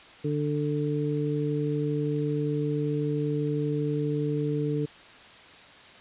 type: harmonic tone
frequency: 147.9 Hz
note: D3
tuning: 13 cents sharp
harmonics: 1 / 2 / 3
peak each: -28 / -30 / -30 dBFS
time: 0.24-4.86 s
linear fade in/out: 10 ms
effects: white hiss -49 dBFS RMS until 6 s + resampled to 8000 Hz